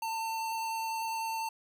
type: tone with vibrato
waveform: square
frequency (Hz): 898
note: A5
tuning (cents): +35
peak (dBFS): -33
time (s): 0.02-1.49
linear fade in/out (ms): 5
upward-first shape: sine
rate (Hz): 10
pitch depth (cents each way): 9
effects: none